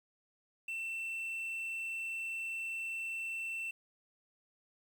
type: tone with quantisation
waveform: triangle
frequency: 2685 Hz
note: E7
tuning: 31 cents sharp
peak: -35 dBFS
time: 0.68-3.71 s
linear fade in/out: 5 ms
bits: 10
effects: none